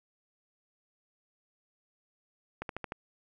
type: slowing click train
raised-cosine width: 0.5 ms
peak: -21 dBFS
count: 5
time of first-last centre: 2.62-2.921 s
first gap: 72 ms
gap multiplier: 1.03
effects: none